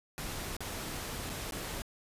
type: noise with dropouts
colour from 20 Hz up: pink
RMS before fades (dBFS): -39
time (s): 0.18-1.82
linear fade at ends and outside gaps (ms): 0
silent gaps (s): 0.566-0.606 / 1.294-1.299 / 1.509-1.522
effects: resampled to 32000 Hz